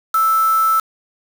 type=tone with quantisation; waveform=sine; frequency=1320 Hz; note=E6; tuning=2 cents sharp; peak=-12 dBFS; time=0.14-0.8 s; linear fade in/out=5 ms; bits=4; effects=none